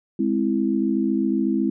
sine chord, Ab augmented, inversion none, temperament equal, 207.7 / 261.6 / 329.6 Hz, Ab3 / C4 / E4, 0 / 0 / 0 cents, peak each -23 dBFS, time 0.19-1.7 s, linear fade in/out 5 ms, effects none

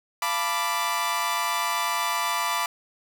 sawtooth chord, B half-diminished seventh, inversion second, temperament equal with one note detuned, 688.8 / 880 / 987.8 / 1174.7 Hz, F5 / A5 / B5 / D6, -24 / 0 / 0 / 0 cents, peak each -30 / -29 / -24 / -24 dBFS, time 0.22-2.66 s, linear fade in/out 2 ms, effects none

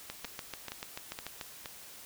two click trains, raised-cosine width 0.2 ms, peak -21 / -22 dBFS, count 10 / 4, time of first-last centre 0.1-1.412 / 0.25-1.658 s, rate 6.86 / 2.13 Hz, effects white hiss -50 dBFS RMS until 2.05 s

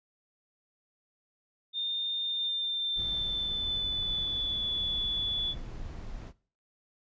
sine tone with pitch glide, 3626 to 3440 Hz, A#7 to A7, -49 to -40 cents, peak -29 dBFS, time 1.73-5.55 s, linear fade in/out 50 ms, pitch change -91 cents, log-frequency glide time 2.22-4.67 s
brown noise, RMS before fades -41 dBFS, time 2.95-6.33 s, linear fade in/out 50 ms
effects noise-tail reverb RT60 0.4 s tail -19 dB re dry + resampled to 16000 Hz

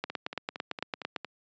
two click trains, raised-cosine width 0.3 ms, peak -21 / -15 dBFS, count 6 / 11, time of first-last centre 0.1-1.247 / 0.04-1.162 s, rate 4.36 / 8.91 Hz, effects high-pass 200 Hz 12 dB/octave + resampled to 16000 Hz

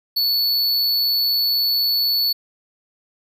square tone, 4438 Hz, C#8, 1 cent sharp, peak -17 dBFS, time 0.16-2.33 s, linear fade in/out 10 ms, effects none

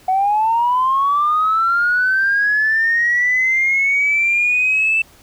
sine linear sweep, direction up, 740 to 2656 Hz, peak -12 dBFS, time 0.08-5.02 s, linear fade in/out 5 ms, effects tanh soft clip ceiling -8 dBFS + pink hiss -48 dBFS RMS until 5.22 s

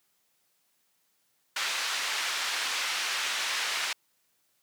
pink band-pass noise, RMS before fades -31 dBFS, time 1.56-3.93 s, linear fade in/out 5 ms, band 1500 to 5600 Hz, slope 12 dB/octave, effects white hiss -72 dBFS RMS until 4.62 s + high-pass 100 Hz 12 dB/octave

